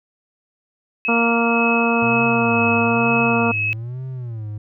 sine tone with tremolo, 2573 Hz, E7, 43 cents flat, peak -18 dBFS, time 1.05-3.73 s, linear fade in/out 0 ms, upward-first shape sine, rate 2 Hz, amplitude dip 35%
harmonic tone, 232.7 Hz, A#3, 3 cents flat, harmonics 1 / 2 / 3 / 4 / 5 / 6, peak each -19 / -22 / -24 / -25 / -26 / -27 dBFS, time 1.08-3.52 s, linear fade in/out 10 ms
triangle tone with vibrato, 117.5 Hz, A#2, 14 cents sharp, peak -24 dBFS, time 2.02-4.58 s, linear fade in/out 5 ms, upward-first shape sine, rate 1.1 Hz, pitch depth 190 cents each way
effects none

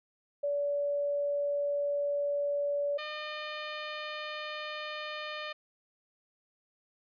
sine / 10% pulse tone pair in turn, 574 / 606.5 Hz, D5 / D#5, -40 / -44 cents, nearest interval minor second, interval 96 cents, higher second, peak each -28 dBFS, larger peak neither, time 0.43-2.98 / 2.98-5.53 s, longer neither, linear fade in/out 10 ms, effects resampled to 11025 Hz

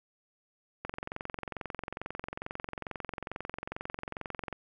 click train, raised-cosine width 0.5 ms, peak -21 dBFS, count 83, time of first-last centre 0.85-4.527 s, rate 22.3 Hz, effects none

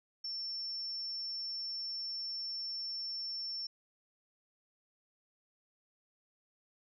sine tone, 5410 Hz, E8, 44 cents sharp, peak -37 dBFS, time 0.24-3.67 s, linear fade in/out 5 ms, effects none

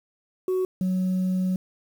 sine tone pair in turn, 371.6 / 185.37 Hz, F#4 / F#3, +7 / +3 cents, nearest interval octave, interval 1204 cents, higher first, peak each -19 dBFS, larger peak neither, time 0.48-0.65 / 0.81-1.56 s, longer second, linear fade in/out 2 ms, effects tanh soft clip ceiling -20 dBFS + 8-bit

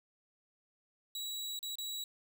sawtooth tone with dropouts, 3894 Hz, B7, 25 cents flat, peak -35 dBFS, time 1.15-2.04 s, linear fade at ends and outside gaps 2 ms, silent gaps 1.591-1.628 / 1.755-1.784 s, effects none

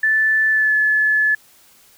sine tone with pitch glide, 1754 to 1721.9 Hz, A6 to A6, -6 to -38 cents, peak -13 dBFS, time 0.03-1.35 s, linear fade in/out 5 ms, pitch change -32 cents, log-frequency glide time 0.5-0.74 s, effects white hiss -51 dBFS RMS until 1.97 s

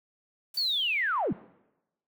blue noise with exponential decay, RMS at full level -43 dBFS, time 0.54-1.28 s, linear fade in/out 5 ms, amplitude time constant 160 ms
sine linear sweep, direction down, 4603 to 125.4 Hz, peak -25 dBFS, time 0.57-1.33 s, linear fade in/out 5 ms
effects noise-tail reverb RT60 0.9 s tail -20 dB re dry

